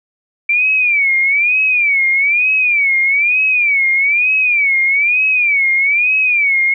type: tone with vibrato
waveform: sine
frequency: 2332 Hz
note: D7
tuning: 13 cents flat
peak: -10 dBFS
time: 0.49-6.74 s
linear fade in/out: 5 ms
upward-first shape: sine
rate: 1.1 Hz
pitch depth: 160 cents each way
effects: none